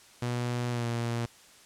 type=tone with pitch glide; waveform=sawtooth; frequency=121.6 to 117.73 Hz; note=B2 to A#2; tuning=-26 to +18 cents; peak=-25 dBFS; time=0.22-1.26 s; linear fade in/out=5 ms; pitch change=-56 cents; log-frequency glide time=0.71-0.86 s; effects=white hiss -55 dBFS RMS until 1.65 s + low-pass 9000 Hz 12 dB/octave